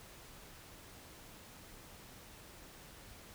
silence, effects pink hiss -55 dBFS RMS until 3.34 s

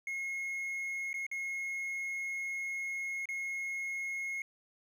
triangle tone with dropouts, 2162 Hz, C#7, 44 cents flat, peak -33 dBFS, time 0.07-4.42 s, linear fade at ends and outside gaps 2 ms, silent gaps 1.131-1.141 / 1.266-1.314 / 3.256-3.288 s, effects none

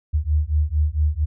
sine beating tone pair, 73.7 / 78.1 Hz, D2 / D#2, +7 / +7 cents, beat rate 4.4 Hz, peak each -20 dBFS, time 0.13-1.26 s, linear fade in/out 20 ms, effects none

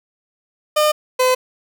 30% pulse tone pair in turn, 606 / 509.6 Hz, D#5 / C5, -46 / -46 cents, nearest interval minor third, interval 300 cents, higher first, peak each -10 dBFS, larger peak neither, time 0.76-0.92 / 1.19-1.35 s, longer neither, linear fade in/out 10 ms, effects none

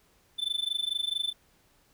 triangle tone with amplitude modulation, 3526 Hz, A7, 3 cents sharp, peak -23 dBFS, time 0.38-1.33 s, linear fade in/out 20 ms, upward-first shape sine, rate 24.5 Hz, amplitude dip 95%, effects pink hiss -65 dBFS RMS until 1.93 s

